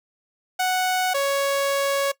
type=tone pair in turn; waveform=sawtooth; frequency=740 / 556.1 Hz; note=F#5 / C#5; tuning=0 / +5 cents; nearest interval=perfect fourth; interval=495 cents; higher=first; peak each=-16 dBFS; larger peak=neither; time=0.59-1.14 / 1.14-2.12 s; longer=second; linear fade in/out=10 ms; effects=noise-tail reverb RT60 0.1 s tail -19 dB re dry